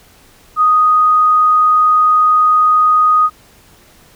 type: tone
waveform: sine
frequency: 1244.5 Hz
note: D#6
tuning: in tune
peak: -7 dBFS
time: 0.56-3.3 s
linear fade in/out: 50 ms
effects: pink hiss -46 dBFS RMS until 4.15 s